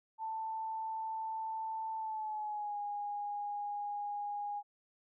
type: tone with pitch glide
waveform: sine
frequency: 886 to 821.9 Hz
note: A5 to G#5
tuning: +12 to -18 cents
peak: -36 dBFS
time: 0.18-4.63 s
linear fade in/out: 50 ms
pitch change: -130 cents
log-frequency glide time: 1.96-2.78 s
effects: none